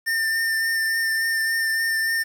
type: tone with vibrato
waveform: square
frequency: 1802 Hz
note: A6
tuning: 41 cents sharp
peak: -21 dBFS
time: 0.06-2.24 s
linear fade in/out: 20 ms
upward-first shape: triangle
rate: 3.5 Hz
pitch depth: 18 cents each way
effects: 8-bit